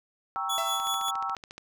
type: chord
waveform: sine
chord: G diminished seventh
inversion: none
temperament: equal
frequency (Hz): 784 / 932.3 / 1108.7 / 1318.5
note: G5 / Bb5 / Db6 / Fb6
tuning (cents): 0 / 0 / 0 / 0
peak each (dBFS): -34 / -37 / -37 / -31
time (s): 0.36-1.35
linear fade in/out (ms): 0
type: tone with tremolo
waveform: sawtooth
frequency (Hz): 3401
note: G#7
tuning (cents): +40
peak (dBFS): -25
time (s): 0.49-1.11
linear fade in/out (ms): 10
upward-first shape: sine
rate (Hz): 5.3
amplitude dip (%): 65
type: tone with exponential decay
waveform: sawtooth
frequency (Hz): 668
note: E5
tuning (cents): +23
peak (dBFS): -25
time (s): 0.58-1.04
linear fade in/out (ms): 0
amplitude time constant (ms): 100
type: click train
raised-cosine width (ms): 0.2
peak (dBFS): -25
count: 12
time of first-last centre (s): 0.8-1.58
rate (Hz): 14.1
effects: none